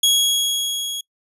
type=tone with level ramp; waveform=sawtooth; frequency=3322 Hz; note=G#7; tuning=in tune; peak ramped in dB=-9 to -22 dBFS; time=0.03-1.01 s; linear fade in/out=5 ms; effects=noise-tail reverb RT60 0.1 s tail -26 dB re dry + resampled to 32000 Hz